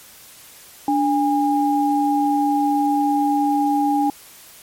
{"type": "tone pair together", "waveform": "sine", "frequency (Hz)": [291.2, 815.6], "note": ["D4", "G#5"], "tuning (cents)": [-15, -32], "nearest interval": "octave + tritone", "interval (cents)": 1783, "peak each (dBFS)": -18, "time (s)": [0.88, 4.1], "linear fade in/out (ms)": 2, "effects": ["white hiss -44 dBFS RMS until 4.62 s", "MP3 64 kbps"]}